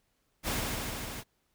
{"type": "noise with echo", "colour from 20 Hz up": "pink", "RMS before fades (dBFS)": -32, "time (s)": [0.43, 0.64], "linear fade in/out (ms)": 50, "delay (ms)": 150, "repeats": 4, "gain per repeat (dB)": -2, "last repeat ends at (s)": 1.24, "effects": ["pink hiss -75 dBFS RMS until 1.54 s"]}